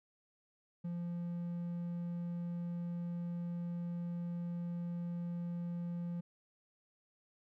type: tone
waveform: triangle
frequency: 172.9 Hz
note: F3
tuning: 17 cents flat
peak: -35 dBFS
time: 0.84-6.21 s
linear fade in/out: 10 ms
effects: none